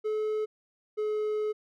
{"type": "tone pair in turn", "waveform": "triangle", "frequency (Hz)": [430, 426], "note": ["A4", "G#4"], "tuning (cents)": [-40, 44], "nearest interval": "unison", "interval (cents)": 16, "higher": "first", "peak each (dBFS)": -25, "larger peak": "neither", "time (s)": [[0.04, 0.46], [0.97, 1.53]], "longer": "second", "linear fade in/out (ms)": 20, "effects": []}